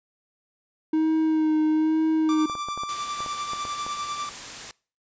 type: tone with vibrato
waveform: triangle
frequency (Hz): 313.6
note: D#4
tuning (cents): +14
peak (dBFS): -17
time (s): 0.93-2.46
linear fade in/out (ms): 5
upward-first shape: sine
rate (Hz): 1.1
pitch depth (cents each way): 21
type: tone with tremolo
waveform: 45% pulse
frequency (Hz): 1174.7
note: D6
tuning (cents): 0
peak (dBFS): -27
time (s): 2.29-4.29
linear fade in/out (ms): 0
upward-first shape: sine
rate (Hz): 10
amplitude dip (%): 45
type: clicks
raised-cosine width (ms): 1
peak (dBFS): -23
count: 10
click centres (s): 2.498 / 2.553 / 2.686 / 2.776 / 2.835 / 3.205 / 3.262 / 3.534 / 3.652 / 3.865
type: noise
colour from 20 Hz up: white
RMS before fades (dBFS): -37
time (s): 2.89-4.71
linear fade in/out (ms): 0
effects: noise-tail reverb RT60 0.4 s tail -24 dB re dry + resampled to 16000 Hz